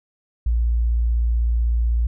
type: tone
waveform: sine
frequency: 58 Hz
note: A#1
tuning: 8 cents flat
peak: -16 dBFS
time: 0.46-2.07 s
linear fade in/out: 5 ms
effects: none